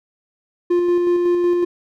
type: tone with tremolo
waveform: triangle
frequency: 350.9 Hz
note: F4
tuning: 8 cents sharp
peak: -11 dBFS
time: 0.7-1.65 s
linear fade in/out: 10 ms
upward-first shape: square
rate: 5.4 Hz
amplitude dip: 25%
effects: none